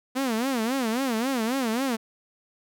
sawtooth tone with vibrato, 244.8 Hz, B3, 15 cents flat, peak -20 dBFS, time 0.15-1.97 s, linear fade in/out 20 ms, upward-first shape sine, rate 3.7 Hz, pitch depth 200 cents each way, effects none

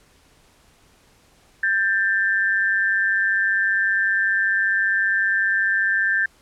sine tone pair together, 1580 / 1774.8 Hz, G6 / A6, +13 / +14 cents, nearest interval major second, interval 201 cents, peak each -20 dBFS, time 1.63-6.26 s, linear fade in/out 5 ms, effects pink hiss -56 dBFS RMS until 6.41 s + low-pass 11000 Hz 12 dB/octave

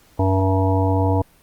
harmonic tone, 95.3 Hz, G2, 48 cents flat, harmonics 1 / 3 / 5 / 7 / 9 / 10, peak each -17 / -22 / -24 / -25 / -27 / -27 dBFS, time 0.19-1.22 s, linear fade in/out 5 ms, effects pink hiss -54 dBFS RMS until 1.42 s + Opus 48 kbps

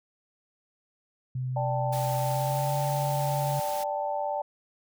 sine tone with pitch glide, 127.9 to 139.48 Hz, C3 to C#3, -39 to +11 cents, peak -28 dBFS, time 1.35-3.6 s, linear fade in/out 5 ms, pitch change +150 cents, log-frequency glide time 2.17-2.77 s
sine chord, D suspended fourth, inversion none, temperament just, 587.3 / 783.1 / 881 Hz, D5 / G5 / A5, 0 / -2 / +2 cents, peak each -31 / -32 / -32 dBFS, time 1.56-4.42 s, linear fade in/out 5 ms
white noise, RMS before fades -40 dBFS, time 1.92-3.84 s, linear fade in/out 10 ms
effects none

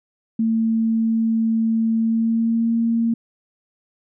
sine tone with pitch glide, 224.9 to 230 Hz, A3 to A#3, +38 to -23 cents, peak -16 dBFS, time 0.39-3.14 s, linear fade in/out 5 ms, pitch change +39 cents, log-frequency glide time 1.97-2.74 s, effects none

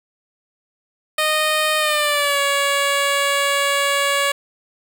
10% pulse tone with pitch glide, 617 to 562.5 Hz, D#5 to C#5, -15 to +25 cents, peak -8 dBFS, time 1.18-4.32 s, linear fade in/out 5 ms, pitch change -160 cents, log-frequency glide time 1.78-2.39 s, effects 8-bit

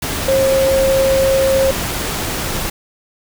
sine tone in noise, 536 Hz, C5, 42 cents sharp, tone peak -11 dBFS, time 0.28-1.71 s, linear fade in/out 5 ms, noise pink, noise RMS -21 dBFS, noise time 0.02-2.7 s, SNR +7 dB, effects none

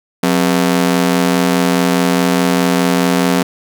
sawtooth ring-modulated tone, 222.5 Hz, A3, 20 cents sharp, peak -4 dBFS, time 0.23-3.43 s, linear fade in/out 5 ms, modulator 42.4 Hz, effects none

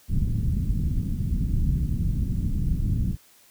pink low-pass noise, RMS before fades -24 dBFS, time 0.08-3.17 s, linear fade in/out 50 ms, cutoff 200 Hz, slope 24 dB/octave, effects white hiss -56 dBFS RMS until 3.5 s

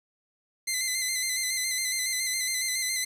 10% pulse tone with vibrato, 2052 Hz, C7, 34 cents flat, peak -17 dBFS, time 0.67-3.05 s, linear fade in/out 10 ms, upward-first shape square, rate 7.2 Hz, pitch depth 33 cents each way, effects low-pass 12000 Hz 12 dB/octave + 9-bit

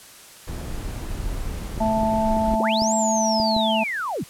brown noise, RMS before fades -29 dBFS, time 0.47-2.56 s, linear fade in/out 10 ms
clicks, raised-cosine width 3 ms, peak -18 dBFS, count 7, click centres 1.778 / 2.033 / 2.368 / 2.538 / 2.82 / 3.4 / 3.565 s
harmonic tone, 220 Hz, A3, in tune, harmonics 1 / 3 / 4, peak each -23 / -23 / -23 dBFS, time 1.8-3.84 s, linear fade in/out 10 ms
sine linear two-way sweep, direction up then down, 57 to 7660 to 86.7 Hz, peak -24 dBFS, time 2.59-4.24 s, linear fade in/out 10 ms, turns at 2.94 s
effects white hiss -45 dBFS RMS until 4.29 s + low-pass 12000 Hz 12 dB/octave

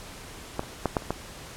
clicks, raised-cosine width 1 ms, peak -12 / -26 / -9 / -9 / -28 / -12 dBFS, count 6, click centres 0.594 / 0.634 / 0.857 / 0.968 / 1.022 / 1.106 s, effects pink hiss -43 dBFS RMS until 1.56 s + low-pass 11000 Hz 12 dB/octave

